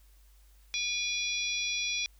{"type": "harmonic tone with a mistuned harmonic", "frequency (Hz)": 810, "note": "G#5", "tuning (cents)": -43, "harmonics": [3, 4, 5, 6, 7], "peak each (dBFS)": [-33, -35, -41, -41, -36], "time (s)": [0.74, 2.06], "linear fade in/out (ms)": 0, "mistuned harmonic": 4, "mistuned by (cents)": 81, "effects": ["added 50 Hz sine -56 dBFS peak until 2.19 s", "white hiss -67 dBFS RMS until 2.19 s"]}